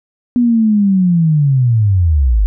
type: linear sweep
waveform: sine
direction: down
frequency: 246.9 to 46.25 Hz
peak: -8 dBFS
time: 0.36-2.46 s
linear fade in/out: 0 ms
effects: none